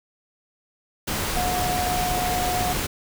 sine tone in noise, 724 Hz, F#5, 38 cents flat, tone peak -24 dBFS, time 1.36-2.73 s, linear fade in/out 10 ms, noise pink, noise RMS -26 dBFS, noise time 1.07-2.87 s, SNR -1 dB, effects none

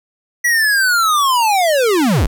square linear sweep, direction down, 1952 to 32.21 Hz, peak -12 dBFS, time 0.44-2.27 s, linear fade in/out 10 ms, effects none

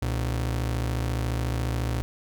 45% pulse ring-modulated tone, 92.5 Hz, F#2, in tune, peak -22 dBFS, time 0.02-2.02 s, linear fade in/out 0 ms, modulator 27.1 Hz, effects none

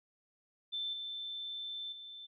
sine tone with level steps, 3541 Hz, A7, 10 cents sharp, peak -35 / -39 / -46 dBFS, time 0.72-2.27 s, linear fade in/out 20 ms, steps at 0.93 / 1.92 s, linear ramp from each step 5 ms, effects none

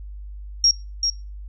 sine tone with echo, 5588 Hz, F8, in tune, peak -12 dBFS, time 0.64-0.71 s, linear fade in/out 2 ms, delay 390 ms, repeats 1, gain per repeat -6 dB, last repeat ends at 1.1 s, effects noise-tail reverb RT60 0.3 s tail -24 dB re dry + added 50 Hz sine -33 dBFS peak until 1.48 s

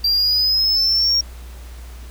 triangle linear sweep, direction up, 4712 to 5588 Hz, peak -13 dBFS, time 0.04-1.21 s, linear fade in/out 5 ms, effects added 60 Hz sine -33 dBFS peak until 2.1 s + pink hiss -45 dBFS RMS until 2.1 s

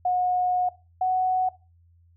sine tone pair in turn, 726 / 742.1 Hz, F#5 / F#5, -33 / +5 cents, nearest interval unison, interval 38 cents, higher second, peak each -20 dBFS, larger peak neither, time 0.05-0.69 / 1.01-1.49 s, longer first, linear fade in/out 5 ms, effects noise-tail reverb RT60 0.3 s tail -19 dB re dry + added 85 Hz sine -55 dBFS peak until 2.16 s

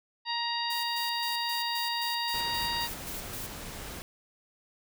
harmonic tone, 940 Hz, A#5, 14 cents sharp, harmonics 1 / 2 / 3 / 4 / 5, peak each -33 / -37 / -38 / -36 / -35 dBFS, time 0.25-2.89 s, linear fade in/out 50 ms
blue noise with tremolo, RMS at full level -40 dBFS, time 0.7-3.47 s, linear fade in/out 5 ms, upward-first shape square, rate 3.8 Hz, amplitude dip 65%
pink noise, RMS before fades -41 dBFS, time 2.34-4.02 s, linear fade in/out 0 ms
effects none

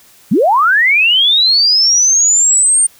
sine linear sweep, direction up, 154.6 to 8870 Hz, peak -7 dBFS, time 0.31-2.87 s, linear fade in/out 10 ms, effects white hiss -45 dBFS RMS until 2.99 s

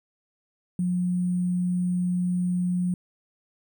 sine tone with sample-and-hold, 179.1 Hz, F3, 44 cents sharp, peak -22 dBFS, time 0.79-2.94 s, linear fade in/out 2 ms, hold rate 8820 Hz, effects none

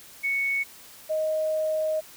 sine tone pair in turn, 2217 / 625 Hz, C#7 / D#5, 0 / +8 cents, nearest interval octave + minor seventh, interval 2192 cents, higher first, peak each -23 dBFS, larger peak neither, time 0.23-0.64 / 1.09-2.01 s, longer second, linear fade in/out 20 ms, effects white hiss -48 dBFS RMS until 2.16 s

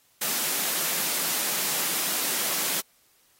white high-pass noise, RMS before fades -27 dBFS, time 0.21-2.81 s, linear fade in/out 10 ms, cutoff 150 Hz, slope 48 dB/octave, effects white hiss -63 dBFS RMS until 3.39 s + AAC 48 kbps

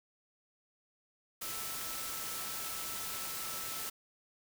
sine tone in noise, 1318.5 Hz, E6, in tune, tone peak -49 dBFS, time 1.41-3.9 s, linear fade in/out 10 ms, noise white, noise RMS -40 dBFS, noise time 1.41-3.9 s, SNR -12 dB, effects none

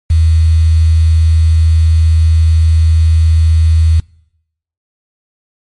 sine tone with quantisation, 80.7 Hz, E2, 36 cents flat, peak -5 dBFS, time 0.1-4 s, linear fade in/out 5 ms, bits 5, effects noise-tail reverb RT60 0.8 s tail -25 dB re dry + MP3 48 kbps

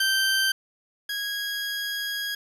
20% pulse tone pair in turn, 1559 / 1648.9 Hz, G6 / G#6, -10 / -13 cents, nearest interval minor second, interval 97 cents, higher second, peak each -16 / -23 dBFS, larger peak first, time 0-0.52 / 1.09-2.35 s, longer second, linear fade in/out 5 ms, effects resampled to 32000 Hz + 8-bit

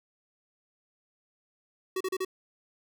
square tone bursts, 375.8 Hz, F#4, 27 cents sharp, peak -29 dBFS, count 4, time 1.96-2.249 s, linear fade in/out 5 ms, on 46 ms, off 35 ms, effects none

